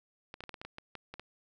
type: clicks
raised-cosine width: 0.3 ms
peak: -27 dBFS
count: 11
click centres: 0.341 / 0.406 / 0.438 / 0.493 / 0.542 / 0.615 / 0.65 / 0.784 / 0.953 / 1.14 / 1.196 s
effects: none